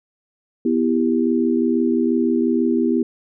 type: chord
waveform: sine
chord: E minor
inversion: second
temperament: just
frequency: 247.2 / 329.6 / 395.6 Hz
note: B3 / E4 / G4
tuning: +2 / 0 / +16 cents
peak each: -18 / -20 / -22 dBFS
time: 0.65-3.03 s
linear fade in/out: 5 ms
effects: none